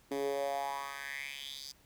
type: tone with high-pass filter sweep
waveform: 10% pulse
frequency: 139.3 Hz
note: C#3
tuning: 9 cents sharp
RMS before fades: -38 dBFS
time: 0.11-1.72 s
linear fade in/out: 5 ms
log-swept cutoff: 320 to 5100 Hz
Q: 4.5
effects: pink hiss -65 dBFS RMS until 1.85 s